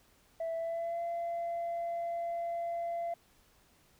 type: tone with pitch glide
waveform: sine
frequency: 659.3 to 682.6 Hz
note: E5 to F5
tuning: 0 to -40 cents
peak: -31 dBFS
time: 0.4-3.14 s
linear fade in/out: 5 ms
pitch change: +60 cents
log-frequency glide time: 0.56-1.01 s
effects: tanh soft clip ceiling -31 dBFS + pink hiss -66 dBFS RMS until 3.99 s